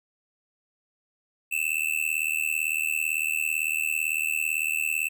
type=tone with amplitude modulation; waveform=square; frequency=2645 Hz; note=E7; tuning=5 cents sharp; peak=-21 dBFS; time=1.51-5.09 s; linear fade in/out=20 ms; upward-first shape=sine; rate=77.9 Hz; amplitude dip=100%; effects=none